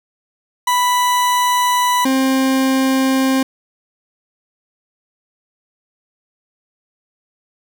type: tone pair in turn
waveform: 40% pulse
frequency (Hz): 987.8 / 264.9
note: B5 / C4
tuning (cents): 0 / +22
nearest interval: octave + major seventh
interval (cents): 2278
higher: first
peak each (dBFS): -12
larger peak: neither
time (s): 0.67-2.05 / 2.05-3.43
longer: neither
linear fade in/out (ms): 5
effects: none